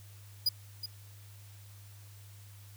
45% pulse tone with echo, 4914 Hz, D#8, 22 cents flat, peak -24 dBFS, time 0.46-0.49 s, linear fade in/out 5 ms, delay 370 ms, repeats 1, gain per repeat -11 dB, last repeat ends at 0.86 s, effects added 101 Hz sine -50 dBFS peak until 2.76 s + white hiss -59 dBFS RMS until 2.76 s

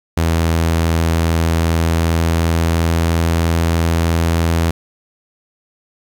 sawtooth tone with pitch glide, 82.41 to 83.13 Hz, E2 to E2, 0 to +15 cents, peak -9 dBFS, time 0.17-4.71 s, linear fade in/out 5 ms, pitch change +15 cents, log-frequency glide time 1.51-3.2 s, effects 8-bit

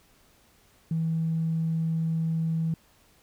triangle tone with tanh clipping, 162.5 Hz, E3, 24 cents flat, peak -24 dBFS, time 0.91-2.74 s, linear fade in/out 2 ms, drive 4 dB, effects pink hiss -61 dBFS RMS until 3.22 s

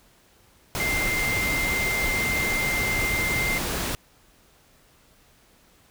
sine tone in noise, 2093 Hz, C7, in tune, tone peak -24 dBFS, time 0.8-3.58 s, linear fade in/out 0 ms, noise pink, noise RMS -28 dBFS, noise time 0.75-3.95 s, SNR +1 dB, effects pink hiss -58 dBFS RMS until 5.9 s

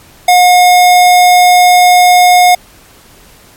square tone, 720 Hz, F#5, 47 cents flat, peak -3 dBFS, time 0.28-2.55 s, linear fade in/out 5 ms, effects pink hiss -40 dBFS RMS until 3.56 s + MP3 64 kbps

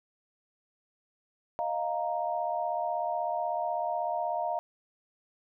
sine chord, Eb suspended second, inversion none, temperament equal, 622.3 / 698.5 / 932.3 Hz, Eb5 / F5 / Bb5, 0 / 0 / 0 cents, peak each -34 / -31 / -34 dBFS, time 1.59-4.59 s, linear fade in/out 0 ms, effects none

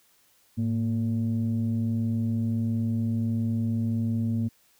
sine tone pair together, 108.55 / 230 Hz, A2 / A#3, -23 / -23 cents, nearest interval octave + minor second, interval 1300 cents, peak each -25 dBFS, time 0.57-4.49 s, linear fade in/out 20 ms, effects tanh soft clip ceiling -19 dBFS + white hiss -63 dBFS RMS until 4.79 s

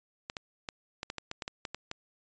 clicks, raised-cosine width 0.2 ms, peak -19 dBFS, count 12, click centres 0.299 / 0.368 / 0.688 / 1.031 / 1.101 / 1.183 / 1.314 / 1.422 / 1.479 / 1.652 / 1.746 / 1.914 s, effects resampled to 16000 Hz

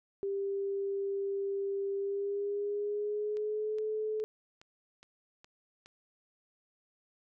sine tone with pitch glide, 395.6 to 431.4 Hz, G4 to A4, +16 to -34 cents, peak -31 dBFS, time 0.23-4.24 s, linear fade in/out 0 ms, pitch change +150 cents, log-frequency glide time 1.96-3.82 s
click train, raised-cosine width 0.2 ms, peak -36 dBFS, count 7, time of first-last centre 3.37-5.86 s, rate 2.41 Hz
effects none

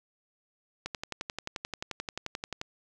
click train, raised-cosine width 0.2 ms, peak -17 dBFS, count 21, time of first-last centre 0.86-2.614 s, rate 11.4 Hz, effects none

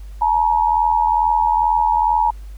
sine tone pair together, 862 / 944.3 Hz, A5 / A#5, -36 / +22 cents, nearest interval major second, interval 158 cents, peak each -16 dBFS, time 0.21-2.31 s, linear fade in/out 10 ms, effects added 50 Hz sine -31 dBFS peak until 2.57 s + pink hiss -53 dBFS RMS until 2.57 s

